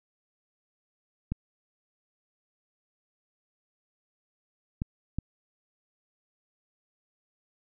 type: clicks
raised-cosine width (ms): 5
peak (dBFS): -17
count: 3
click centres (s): 1.32 / 4.819 / 5.186
effects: none